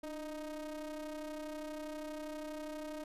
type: ring-modulated tone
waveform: square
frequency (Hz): 157.4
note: D#3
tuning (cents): +20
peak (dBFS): -39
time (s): 0.03-3.04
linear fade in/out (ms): 5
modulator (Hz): 456
effects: resampled to 32000 Hz